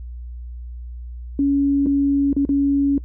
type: tone with dropouts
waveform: sine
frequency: 280 Hz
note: C#4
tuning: 18 cents sharp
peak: -14 dBFS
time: 1.39-2.98 s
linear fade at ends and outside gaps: 2 ms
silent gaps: 1.861-1.867 / 2.33-2.365 / 2.452-2.491 s
effects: noise-tail reverb RT60 0.1 s tail -21 dB re dry + added 60 Hz sine -30 dBFS peak until 3.04 s